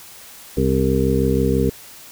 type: harmonic tone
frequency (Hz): 66.1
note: C2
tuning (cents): +18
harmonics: 1 / 2 / 3 / 4 / 6 / 7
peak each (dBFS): -22 / -22 / -22 / -22 / -22 / -22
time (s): 0.57-1.7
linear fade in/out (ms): 5
effects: white hiss -41 dBFS RMS until 2.11 s